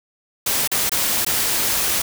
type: noise with dropouts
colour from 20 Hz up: white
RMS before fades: -20 dBFS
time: 0.46-2.02 s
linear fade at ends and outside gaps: 5 ms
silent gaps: 0.676-0.715 / 0.895-0.917 / 1.249-1.264 s
effects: none